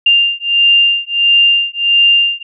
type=beating tone pair; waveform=sine; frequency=2794 / 2795.5 Hz; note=F7 / F7; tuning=0 / +1 cents; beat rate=1.5 Hz; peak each=-11 dBFS; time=0.06-2.43 s; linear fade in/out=5 ms; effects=none